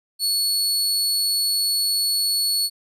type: tone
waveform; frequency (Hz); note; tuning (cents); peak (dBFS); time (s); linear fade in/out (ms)
sawtooth; 4403; C#8; -13; -16; 0.19-2.7; 50
effects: resampled to 32000 Hz